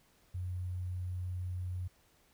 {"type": "tone with sample-and-hold", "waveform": "sine", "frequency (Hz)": 90.6, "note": "F#2", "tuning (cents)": -36, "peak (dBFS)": -35, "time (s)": [0.34, 1.88], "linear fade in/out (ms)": 10, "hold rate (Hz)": 11025, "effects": ["pink hiss -68 dBFS RMS until 2.33 s"]}